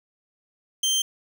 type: tone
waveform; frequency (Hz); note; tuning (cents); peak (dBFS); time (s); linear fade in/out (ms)
25% pulse; 3140; G7; +2; -17; 0.83-1.02; 5
effects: none